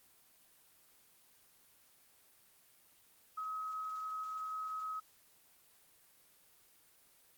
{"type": "tone", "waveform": "sine", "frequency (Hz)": 1274, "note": "D#6", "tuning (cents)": 41, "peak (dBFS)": -37, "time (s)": [3.37, 5], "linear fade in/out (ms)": 10, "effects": ["white hiss -66 dBFS RMS until 7.37 s", "Opus 24 kbps"]}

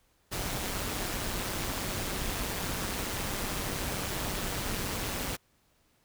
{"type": "noise with amplitude modulation", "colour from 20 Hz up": "pink", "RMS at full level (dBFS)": -31, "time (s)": [0.31, 5.37], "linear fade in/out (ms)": 20, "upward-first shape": "sine", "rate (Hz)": 193, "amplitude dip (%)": 60, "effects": ["pink hiss -69 dBFS RMS until 6.04 s"]}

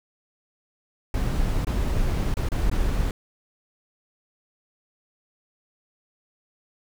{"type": "noise with dropouts", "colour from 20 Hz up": "brown", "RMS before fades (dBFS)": -23, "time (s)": [1.14, 3.11], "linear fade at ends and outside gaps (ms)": 2, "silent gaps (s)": [[1.648, 1.669], [2.341, 2.369], [2.488, 2.518], [2.698, 2.714]], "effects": []}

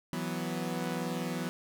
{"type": "chord", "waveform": "sawtooth", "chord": "E suspended second", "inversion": "none", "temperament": "equal", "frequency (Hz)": [164.81, 185, 246.9], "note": ["E3", "F#3", "B3"], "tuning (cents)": [0, 0, 0], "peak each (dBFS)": -33, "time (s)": [0.13, 1.49], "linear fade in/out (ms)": 0, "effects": []}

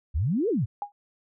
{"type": "exponential two-way sweep", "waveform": "sine", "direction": "up then down", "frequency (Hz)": [63.6, 493.9, 92.9], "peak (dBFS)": -22, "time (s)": [0.14, 0.66], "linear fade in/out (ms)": 20, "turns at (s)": 0.49}
{"type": "tone with exponential decay", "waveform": "sine", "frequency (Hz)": 818, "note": "G#5", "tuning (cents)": -26, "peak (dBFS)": -24, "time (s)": [0.82, 0.92], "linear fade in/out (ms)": 1, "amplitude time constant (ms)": 21}
{"effects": []}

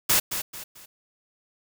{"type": "noise with echo", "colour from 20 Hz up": "white", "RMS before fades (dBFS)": -20, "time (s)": [0.09, 0.2], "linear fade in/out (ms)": 10, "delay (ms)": 220, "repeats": 3, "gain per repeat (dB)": -9, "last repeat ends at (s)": 0.86, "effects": []}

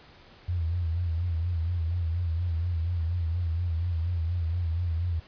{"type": "tone with vibrato", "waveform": "sine", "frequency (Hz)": 84.8, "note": "E2", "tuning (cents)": 50, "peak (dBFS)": -25, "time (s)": [0.48, 5.2], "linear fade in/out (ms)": 10, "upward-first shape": "sine", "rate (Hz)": 4.2, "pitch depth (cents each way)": 86, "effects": ["pink hiss -53 dBFS RMS until 5.27 s", "resampled to 11025 Hz"]}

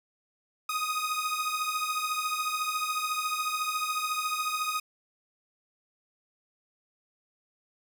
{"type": "beating tone pair", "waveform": "sawtooth", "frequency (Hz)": [1243, 1257], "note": ["D#6", "D#6"], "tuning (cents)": [-2, 17], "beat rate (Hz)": 14, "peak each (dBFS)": [-27, -29], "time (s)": [0.69, 4.8], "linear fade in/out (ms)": 5, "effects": []}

